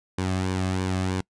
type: tone with flanger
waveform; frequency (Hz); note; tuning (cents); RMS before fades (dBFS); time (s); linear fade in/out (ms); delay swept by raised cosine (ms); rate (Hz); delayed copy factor
sawtooth; 93.3; F#2; +15; -26; 0.18-1.21; 5; 1.5 to 2.15; 3.1; -0.55
effects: noise-tail reverb RT60 0.1 s tail -26 dB re dry + resampled to 22050 Hz